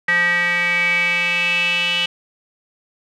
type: tone with band-pass filter sweep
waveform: square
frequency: 174.61 Hz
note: F3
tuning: in tune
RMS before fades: -18 dBFS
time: 0.08-2.06 s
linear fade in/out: 5 ms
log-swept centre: 1900 to 2900 Hz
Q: 8.4
effects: none